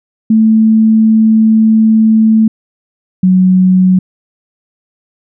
sine tone pair in turn, 220.3 / 185.25 Hz, A3 / F#3, +2 / +2 cents, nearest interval minor third, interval 300 cents, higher first, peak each -4 dBFS, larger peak neither, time 0.3-2.48 / 3.23-3.99 s, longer first, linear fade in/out 5 ms, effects none

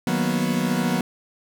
40% pulse chord, B major seventh, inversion first, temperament equal, 155.56 / 185 / 233.1 / 246.9 Hz, D#3 / F#3 / A#3 / B3, 0 / 0 / 0 / 0 cents, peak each -28 / -24 / -26 / -24 dBFS, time 0.07-1.01 s, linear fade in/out 2 ms, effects none

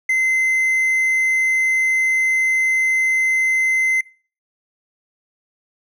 triangle tone with hard clipping, 2063 Hz, C7, 25 cents flat, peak -15 dBFS, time 0.09-4.01 s, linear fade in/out 5 ms, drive 5 dB, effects noise-tail reverb RT60 0.4 s tail -22 dB re dry

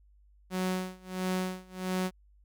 sawtooth tone with tremolo, 185 Hz, F#3, in tune, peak -24 dBFS, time 0.5-2.11 s, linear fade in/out 50 ms, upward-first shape sine, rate 1.5 Hz, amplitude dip 95%, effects added 50 Hz sine -58 dBFS peak until 2.44 s

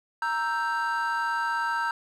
triangle chord, E diminished, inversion second, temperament equal, 932.3 / 1318.5 / 1568 Hz, Bb5 / E6 / G6, 0 / 0 / 0 cents, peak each -26 / -29 / -27 dBFS, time 0.22-1.91 s, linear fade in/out 2 ms, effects tanh soft clip ceiling -16 dBFS

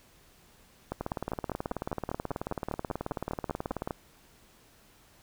two click trains, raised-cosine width 1 ms, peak -18 / -18 dBFS, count 16 / 54, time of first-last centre 0.92-3.908 / 1.01-3.875 s, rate 5.02 / 18.5 Hz, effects pink hiss -60 dBFS RMS until 5.22 s

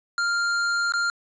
square tone with dropouts, 1396.9 Hz, F6, in tune, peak -22 dBFS, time 0.18-1.1 s, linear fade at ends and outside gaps 1 ms, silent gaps 0.922-0.937 s, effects resampled to 16000 Hz + 9-bit

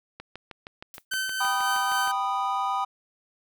click train, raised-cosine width 0.3 ms, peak -23 dBFS, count 13, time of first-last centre 0.2-2.075 s, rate 6.4 Hz
blue noise with exponential decay, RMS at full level -39 dBFS, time 0.94-1.05 s, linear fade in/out 1 ms, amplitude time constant 23 ms
sawtooth tone with tremolo, 1535 Hz, G6, 37 cents flat, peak -22 dBFS, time 1.11-2.12 s, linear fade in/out 10 ms, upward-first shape sine, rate 3.7 Hz, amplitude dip 35%
triangle chord, G augmented, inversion none, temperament equal with one note detuned, 784 / 987.8 / 1238.1 Hz, G5 / B5 / D#6, 0 / 0 / -9 cents, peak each -27 dBFS, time 1.4-2.85 s, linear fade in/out 10 ms
effects none

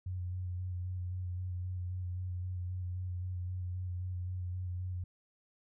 sine tone with vibrato, 90.6 Hz, F#2, 36 cents flat, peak -35 dBFS, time 0.06-5.04 s, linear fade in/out 5 ms, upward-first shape square, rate 3.8 Hz, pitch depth 20 cents each way, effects none

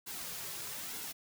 white noise with flanger, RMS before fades -42 dBFS, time 0.06-1.13 s, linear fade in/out 20 ms, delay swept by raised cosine 1.6 to 4.2 ms, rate 1.1 Hz, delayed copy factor -0.55, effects none

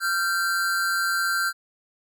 square tone pair together, 1381 / 1562.3 Hz, F6 / G6, -20 / -6 cents, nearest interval major second, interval 214 cents, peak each -26 / -25 dBFS, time 0-1.53 s, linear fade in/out 50 ms, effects none

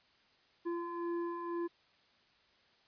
sine tone with frequency modulation, 343 Hz, F4, 31 cents flat, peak -35 dBFS, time 0.65-1.68 s, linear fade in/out 20 ms, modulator 684 Hz, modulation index 0.92, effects white hiss -68 dBFS RMS until 2.87 s + resampled to 11025 Hz

